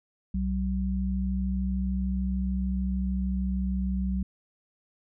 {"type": "tone pair together", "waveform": "sine", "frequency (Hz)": [63.4, 190], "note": ["B1", "F#3"], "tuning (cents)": [46, 46], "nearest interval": "octave + perfect fifth", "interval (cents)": 1900, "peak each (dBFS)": -28, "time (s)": [0.34, 4.23], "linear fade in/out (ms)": 5, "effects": []}